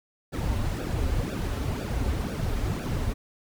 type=noise with flanger; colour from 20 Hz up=brown; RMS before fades=-28 dBFS; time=0.32-3.14 s; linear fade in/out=20 ms; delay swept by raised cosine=0.95 to 6.35 ms; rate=2 Hz; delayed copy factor=-0.85; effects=none